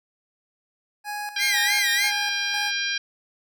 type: tone with tremolo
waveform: 25% pulse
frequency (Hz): 830.6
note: G#5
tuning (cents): 0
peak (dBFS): -25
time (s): 1.04-2.72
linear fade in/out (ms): 50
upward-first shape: square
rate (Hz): 2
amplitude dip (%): 65
type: harmonic tone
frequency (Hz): 801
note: G5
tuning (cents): +37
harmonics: 2 / 3 / 4 / 5 / 6 / 7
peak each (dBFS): -28 / -30 / -31 / -32 / -33 / -33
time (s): 1.36-2.98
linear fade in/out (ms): 5
type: tone with vibrato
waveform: sawtooth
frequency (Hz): 1988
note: B6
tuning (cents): +11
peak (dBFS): -18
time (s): 1.38-2.12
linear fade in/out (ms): 50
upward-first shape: sine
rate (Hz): 3.3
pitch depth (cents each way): 130
effects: none